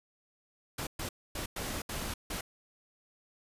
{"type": "noise bursts at uneven times", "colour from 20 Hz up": "pink", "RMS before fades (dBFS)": -37, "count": 6, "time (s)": [[0.78, 0.87], [0.99, 1.09], [1.35, 1.46], [1.56, 1.82], [1.89, 2.14], [2.3, 2.41]], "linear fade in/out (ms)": 5, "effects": ["resampled to 32000 Hz"]}